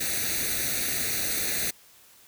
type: noise with comb filter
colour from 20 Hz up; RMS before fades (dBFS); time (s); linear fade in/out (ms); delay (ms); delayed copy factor
white; -28; 0-1.71; 10; 0.48; +0.8
effects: white hiss -55 dBFS RMS until 2.27 s